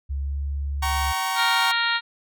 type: tone with pitch glide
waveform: sine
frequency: 69.3 to 70.43 Hz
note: C#2 to C#2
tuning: 0 to +28 cents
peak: -24 dBFS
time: 0.09-1.13 s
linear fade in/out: 20 ms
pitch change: +28 cents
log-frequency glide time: 0.2-0.38 s
type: chord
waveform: sawtooth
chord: G diminished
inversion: none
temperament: equal with one note detuned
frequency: 765.2 / 932.3 / 1108.7 Hz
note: G5 / Bb5 / Db6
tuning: -42 / 0 / 0 cents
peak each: -24 dBFS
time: 0.82-1.72 s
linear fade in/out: 10 ms
type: harmonic tone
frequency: 466.2 Hz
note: A#4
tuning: in tune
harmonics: 2 / 3 / 4 / 5 / 6 / 7 / 8 / 9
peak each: -29 / -25 / -26 / -32 / -31 / -31 / -30 / -30 dBFS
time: 1.35-2.01 s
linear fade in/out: 50 ms
effects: none